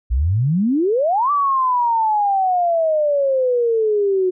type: exponential two-way sweep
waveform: sine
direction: up then down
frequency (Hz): 55.5 to 1174.7 to 363.1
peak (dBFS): -14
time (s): 0.1-4.31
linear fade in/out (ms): 20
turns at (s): 1.31
effects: none